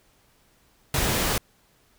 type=noise; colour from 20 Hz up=pink; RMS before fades=-24 dBFS; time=0.94-1.38 s; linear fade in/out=2 ms; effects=pink hiss -62 dBFS RMS until 1.98 s